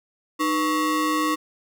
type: ring-modulated tone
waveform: square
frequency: 400.8 Hz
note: G4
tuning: 38 cents sharp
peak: -18 dBFS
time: 0.39-1.36 s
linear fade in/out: 20 ms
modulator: 709 Hz
effects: none